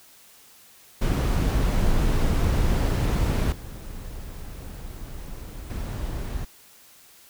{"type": "noise with level steps", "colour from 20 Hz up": "brown", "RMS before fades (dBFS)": [-21, -37, -30], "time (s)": [1.01, 6.45], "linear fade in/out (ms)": 10, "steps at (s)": [3.52, 5.7], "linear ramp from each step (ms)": 2, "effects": ["white hiss -52 dBFS RMS until 7.29 s"]}